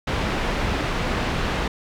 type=low-pass noise; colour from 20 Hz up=pink; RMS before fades=-24 dBFS; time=0.07-1.68 s; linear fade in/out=5 ms; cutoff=3100 Hz; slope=12 dB/octave; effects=none